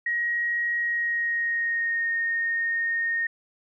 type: tone with pitch glide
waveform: sine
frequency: 1893 to 1846.6 Hz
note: A#6 to A#6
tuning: +26 to -17 cents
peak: -23 dBFS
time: 0.06-3.27 s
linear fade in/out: 5 ms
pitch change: -43 cents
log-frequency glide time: 0.78-2.11 s
effects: none